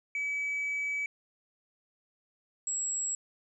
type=tone pair in turn; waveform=sine; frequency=2287 / 7693 Hz; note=D7 / B8; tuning=-47 / -46 cents; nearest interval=octave + major sixth; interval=2101 cents; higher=second; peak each=-28 dBFS; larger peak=neither; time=0.15-1.06 / 2.67-3.15 s; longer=first; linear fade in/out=2 ms; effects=tanh soft clip ceiling -28 dBFS